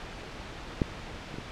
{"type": "clicks", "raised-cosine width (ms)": 3, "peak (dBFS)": [-11, -26, -24], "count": 3, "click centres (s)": [0.818, 1.342, 1.385], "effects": ["pink hiss -41 dBFS RMS until 1.51 s", "low-pass 4000 Hz 12 dB/octave"]}